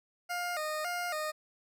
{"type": "tone with vibrato", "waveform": "20% pulse", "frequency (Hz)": 659.3, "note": "E5", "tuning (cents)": 0, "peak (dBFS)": -28, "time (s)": [0.29, 1.32], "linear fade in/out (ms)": 20, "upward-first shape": "square", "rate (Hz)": 1.8, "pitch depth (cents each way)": 120, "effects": []}